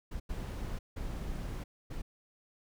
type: noise bursts at uneven times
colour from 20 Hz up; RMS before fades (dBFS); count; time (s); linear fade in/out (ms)
brown; -38; 4; 0.11-0.2 / 0.29-0.79 / 0.96-1.64 / 1.9-2.02; 10
effects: none